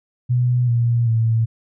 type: tone with pitch steps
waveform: sine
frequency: 123.47 / 118.3 / 113.35 Hz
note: B2 / A#2 / A#2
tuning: 0 / +26 / -48 cents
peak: -14 dBFS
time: 0.29-1.46 s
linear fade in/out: 20 ms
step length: 390 ms
effects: none